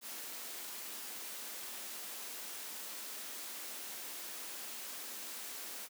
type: high-pass noise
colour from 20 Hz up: white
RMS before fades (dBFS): -45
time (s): 0.01-5.89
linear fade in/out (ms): 50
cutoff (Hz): 200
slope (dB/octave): 48
effects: none